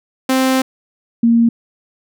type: tone pair in turn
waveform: sawtooth / sine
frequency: 261.7 / 232.3 Hz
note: C4 / A#3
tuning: 0 / -6 cents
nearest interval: major second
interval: 206 cents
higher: first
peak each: -8 dBFS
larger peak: neither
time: 0.29-0.62 / 1.23-1.49 s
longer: first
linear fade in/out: 5 ms
effects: none